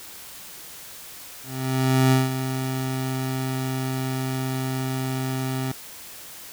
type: tone with ADSR envelope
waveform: 25% pulse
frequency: 131 Hz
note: C3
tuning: 2 cents sharp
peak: -11 dBFS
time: 1.43-5.72 s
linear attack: 690 ms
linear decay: 170 ms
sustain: -10 dB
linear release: 5 ms
effects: white hiss -41 dBFS RMS until 6.52 s